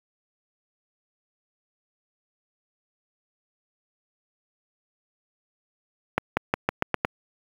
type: accelerating click train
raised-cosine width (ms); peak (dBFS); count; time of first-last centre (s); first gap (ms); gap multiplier
0.5; -5; 7; 6.18-7.049; 190; 0.89
effects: high-pass 80 Hz 12 dB/octave + 7-bit